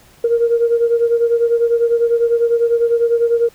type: beating tone pair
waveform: sine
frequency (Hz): 466.2 / 476.2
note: A#4 / A#4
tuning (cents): 0 / +37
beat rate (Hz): 10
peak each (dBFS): -12 / -17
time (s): 0.24-3.49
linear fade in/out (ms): 5
effects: tanh soft clip ceiling -5 dBFS + pink hiss -48 dBFS RMS until 3.54 s